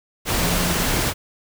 sine tone in noise, 175.2 Hz, F3, 6 cents sharp, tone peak -25 dBFS, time 0.38-0.87 s, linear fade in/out 50 ms, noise pink, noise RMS -21 dBFS, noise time 0.25-1.14 s, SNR -7 dB, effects none

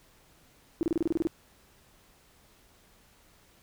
sine tone bursts, 329.6 Hz, E4, in tune, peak -23 dBFS, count 10, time 0.81-1.271 s, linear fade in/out 0 ms, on 20 ms, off 29 ms, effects pink hiss -61 dBFS RMS until 3.62 s

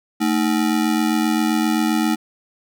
square ring-modulated tone, 266.8 Hz, C4, 34 cents sharp, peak -14 dBFS, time 0.2-2.16 s, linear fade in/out 20 ms, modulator 43.8 Hz, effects none

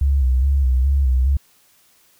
sine tone with vibrato, 66.4 Hz, C2, 26 cents sharp, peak -13 dBFS, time 0.01-1.37 s, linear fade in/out 5 ms, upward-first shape square, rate 2.4 Hz, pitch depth 71 cents each way, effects white hiss -56 dBFS RMS until 2.19 s

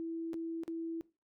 sine tone with dropouts, 329.6 Hz, E4, in tune, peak -36 dBFS, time 0-1.01 s, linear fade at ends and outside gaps 0 ms, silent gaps 0.333-0.341 / 0.635-0.679 s, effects noise-tail reverb RT60 0.3 s tail -20 dB re dry

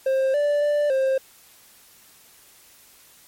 triangle tone with pitch steps, 531 / 584 / 588 / 531 Hz, C5 / D5 / D5 / C5, +25 / -10 / +2 / +25 cents, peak -16 dBFS, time 0.06-1.18 s, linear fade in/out 5 ms, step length 280 ms, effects white hiss -52 dBFS RMS until 3.27 s + MP3 64 kbps

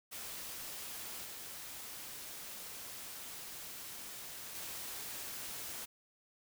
white noise with level steps, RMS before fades -45 / -47 / -44 dBFS, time 0.11-5.86 s, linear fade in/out 20 ms, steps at 1.25 / 4.55 s, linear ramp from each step 2 ms, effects none

